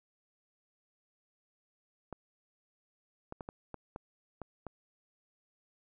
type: clicks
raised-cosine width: 1 ms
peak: -27 dBFS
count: 8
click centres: 2.127 / 3.324 / 3.408 / 3.489 / 3.743 / 3.961 / 4.417 / 4.667 s
effects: none